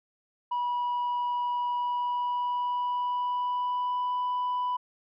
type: tone with pitch glide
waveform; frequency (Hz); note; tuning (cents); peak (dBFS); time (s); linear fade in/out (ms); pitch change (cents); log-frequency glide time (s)
sine; 974 to 991.6; B5 to B5; -24 to +7; -24; 0.51-4.77; 10; +31; 1.73-4.18
effects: tanh soft clip ceiling -25 dBFS